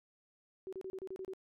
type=tone bursts; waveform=sine; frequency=378.9 Hz; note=F#4; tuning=41 cents sharp; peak=-40 dBFS; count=8; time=0.67-1.335 s; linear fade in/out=0 ms; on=56 ms; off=31 ms; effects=none